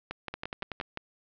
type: two click trains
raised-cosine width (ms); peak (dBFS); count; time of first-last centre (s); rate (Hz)
0.3; -18 / -18; 6 / 6; 0.34-0.812 / 0.11-0.974; 10.6 / 5.79
effects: low-pass 4000 Hz 12 dB/octave